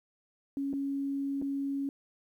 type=tone with dropouts; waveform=sine; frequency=277.2 Hz; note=C#4; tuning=in tune; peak=-30 dBFS; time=0.57-1.89 s; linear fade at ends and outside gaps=1 ms; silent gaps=0.73-0.736 / 1.416-1.422 s; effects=11-bit